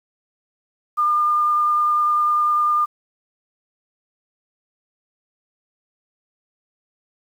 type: tone with vibrato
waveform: sine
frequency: 1206 Hz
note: D6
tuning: 46 cents sharp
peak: -15 dBFS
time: 0.97-2.86 s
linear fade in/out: 20 ms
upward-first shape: triangle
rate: 10 Hz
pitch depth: 11 cents each way
effects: 8-bit